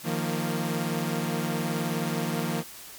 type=chord; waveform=sawtooth; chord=Eb suspended second; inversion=none; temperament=equal with one note detuned; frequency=155.56 / 174.61 / 230.9 Hz; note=Eb3 / F3 / Bb3; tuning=0 / 0 / -16 cents; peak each=-27 dBFS; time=0.03-2.64 s; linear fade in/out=50 ms; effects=white hiss -44 dBFS RMS until 2.98 s + MP3 96 kbps